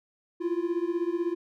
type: beating tone pair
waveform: triangle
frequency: 336.6 / 352.6 Hz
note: E4 / F4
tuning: +36 / +17 cents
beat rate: 16 Hz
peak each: -27 dBFS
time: 0.4-1.35 s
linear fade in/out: 20 ms
effects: none